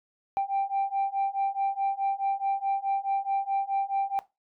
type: beating tone pair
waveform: sine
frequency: 784 / 788.7 Hz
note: G5 / G5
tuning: 0 / +10 cents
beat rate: 4.7 Hz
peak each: -27 / -26 dBFS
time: 0.37-4.19 s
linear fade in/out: 0 ms
effects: noise-tail reverb RT60 0.2 s tail -17 dB re dry + tanh soft clip ceiling -21 dBFS